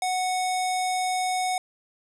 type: tone with low-pass filter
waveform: square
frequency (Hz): 738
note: F#5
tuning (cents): -5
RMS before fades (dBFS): -26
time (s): 0.02-1.58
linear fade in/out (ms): 2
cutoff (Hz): 9200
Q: 2
effects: none